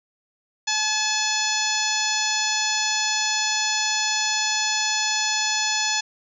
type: harmonic tone with a mistuned harmonic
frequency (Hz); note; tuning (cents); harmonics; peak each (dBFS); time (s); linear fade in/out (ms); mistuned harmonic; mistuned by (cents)
861; A5; -38; 1 / 2 / 3 / 4 / 5 / 6 / 7 / 8; -29 / -29 / -29 / -29 / -29 / -29 / -29 / -29; 0.67-6.01; 10; 2; -16
effects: none